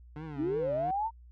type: tone with vibrato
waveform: 25% pulse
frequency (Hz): 146.83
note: D3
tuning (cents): 0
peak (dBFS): -35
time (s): 0.16-0.91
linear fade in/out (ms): 2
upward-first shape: triangle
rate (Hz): 3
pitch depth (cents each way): 180
type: linear sweep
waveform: sine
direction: up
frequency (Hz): 260 to 932.3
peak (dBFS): -28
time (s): 0.36-1.11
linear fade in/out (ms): 50
effects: added 60 Hz sine -50 dBFS peak until 1.31 s + low-pass 2000 Hz 12 dB/octave